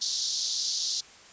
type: band-pass noise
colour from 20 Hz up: white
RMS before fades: -30 dBFS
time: 0.01-1.01 s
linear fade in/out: 10 ms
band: 3800 to 6300 Hz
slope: 48 dB/octave
effects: white hiss -51 dBFS RMS until 1.32 s + resampled to 16000 Hz